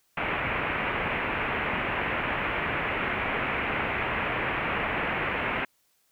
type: low-pass noise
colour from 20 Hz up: white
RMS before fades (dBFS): -29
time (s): 0.17-5.65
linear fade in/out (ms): 5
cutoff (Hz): 2600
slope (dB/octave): 48
effects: white hiss -69 dBFS RMS until 6.11 s